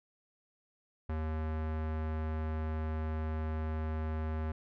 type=tone with low-pass filter; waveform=square; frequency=78.5 Hz; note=D#2; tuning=16 cents sharp; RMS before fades=-35 dBFS; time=1.09-4.52 s; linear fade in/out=5 ms; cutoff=1600 Hz; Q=0.98; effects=none